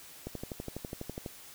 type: click train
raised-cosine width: 2 ms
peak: -24 dBFS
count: 13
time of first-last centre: 0.27-1.262 s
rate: 12.1 Hz
effects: white hiss -51 dBFS RMS until 1.54 s